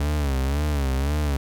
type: tone with vibrato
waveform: 40% pulse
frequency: 70.5 Hz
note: C#2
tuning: 30 cents sharp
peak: -20 dBFS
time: 0-1.37 s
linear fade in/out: 5 ms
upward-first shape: sine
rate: 1.9 Hz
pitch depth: 120 cents each way
effects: none